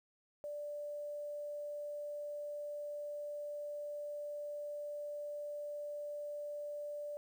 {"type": "tone with quantisation", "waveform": "sine", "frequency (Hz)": 587.3, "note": "D5", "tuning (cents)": 0, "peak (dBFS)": -40, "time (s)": [0.44, 7.17], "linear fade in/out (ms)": 0, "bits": 11, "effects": []}